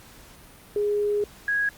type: tone pair in turn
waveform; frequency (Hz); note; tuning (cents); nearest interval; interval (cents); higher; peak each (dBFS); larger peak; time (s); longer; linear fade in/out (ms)
sine; 413.6 / 1654.4; G#4 / G#6; -7 / -7; 2 octaves; 2400; second; -21; neither; 0.76-1.24 / 1.48-1.69; first; 2
effects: pink hiss -49 dBFS RMS until 1.77 s + Opus 48 kbps